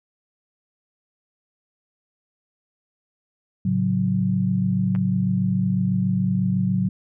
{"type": "chord", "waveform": "sine", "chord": "F# minor", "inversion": "first", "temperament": "just", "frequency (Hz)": [111, 138.75, 185], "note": ["A2", "C#3", "F#3"], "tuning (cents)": [16, 2, 0], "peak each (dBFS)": [-25, -26, -20], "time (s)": [3.65, 6.89], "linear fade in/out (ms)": 5}
{"type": "clicks", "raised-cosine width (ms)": 0.5, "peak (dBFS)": [-22, -28], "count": 2, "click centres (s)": [4.951, 4.96]}
{"effects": []}